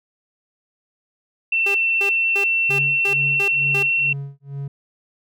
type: tone with pitch glide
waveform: sine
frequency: 2690 to 2715 Hz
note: E7 to F7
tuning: +34 to -50 cents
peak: -16 dBFS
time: 1.52-4.13 s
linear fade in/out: 5 ms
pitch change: +16 cents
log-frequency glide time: 1.65-3.92 s
type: tone bursts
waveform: sawtooth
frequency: 400 Hz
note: G4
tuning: 35 cents sharp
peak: -21 dBFS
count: 7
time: 1.66-3.829 s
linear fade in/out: 5 ms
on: 87 ms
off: 260 ms
type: tone with tremolo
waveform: triangle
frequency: 139.7 Hz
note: C#3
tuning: 14 cents sharp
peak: -23 dBFS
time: 2.69-4.68 s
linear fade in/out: 5 ms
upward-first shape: sine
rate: 2.2 Hz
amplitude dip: 100%
effects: none